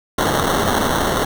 violet noise with sample-and-hold, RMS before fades -18 dBFS, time 0.18-1.25 s, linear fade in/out 5 ms, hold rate 2450 Hz, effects none

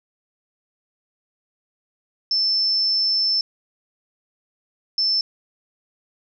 sine tone bursts at uneven times, 5300 Hz, E8, 9 cents sharp, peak -17 dBFS, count 2, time 2.31-3.41 / 4.98-5.21 s, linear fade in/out 2 ms, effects none

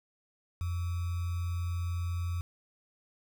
sine tone with sample-and-hold, 87 Hz, F2, 6 cents flat, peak -30 dBFS, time 0.61-2.41 s, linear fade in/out 0 ms, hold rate 1225 Hz, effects none

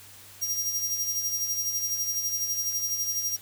sawtooth tone with tremolo, 5700 Hz, F8, 34 cents sharp, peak -22 dBFS, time 0.41-3.37 s, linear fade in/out 20 ms, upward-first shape sine, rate 12 Hz, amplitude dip 50%, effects added 98 Hz sine -57 dBFS peak until 3.41 s + white hiss -49 dBFS RMS until 3.41 s

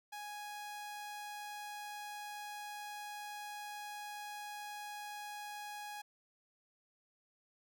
sawtooth tone, 830.6 Hz, G#5, in tune, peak -40 dBFS, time 0.12-6.02 s, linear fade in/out 10 ms, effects none

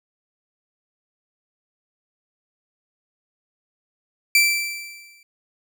sawtooth tone with exponential decay, 2337 Hz, D7, 9 cents flat, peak -8 dBFS, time 4.35-5.23 s, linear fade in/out 2 ms, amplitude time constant 190 ms, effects none

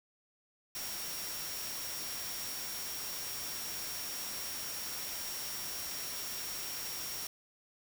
sine tone in noise, 5588 Hz, F8, in tune, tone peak -43 dBFS, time 0.75-7.27 s, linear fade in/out 2 ms, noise white, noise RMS -41 dBFS, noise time 0.75-7.27 s, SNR -5 dB, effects none

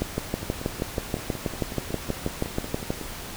two click trains, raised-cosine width 2 ms, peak -11 / -20 dBFS, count 19 / 15, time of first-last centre 0.02-2.905 / 0.43-3.013 s, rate 6.24 / 5.42 Hz, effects pink hiss -37 dBFS RMS until 3.36 s

